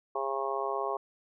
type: harmonic tone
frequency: 135.9 Hz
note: C#3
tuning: 34 cents flat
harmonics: 3 / 4 / 5 / 6 / 7 / 8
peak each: -35 / -38 / -36 / -38 / -39 / -35 dBFS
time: 0.15-0.97 s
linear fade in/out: 5 ms
effects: none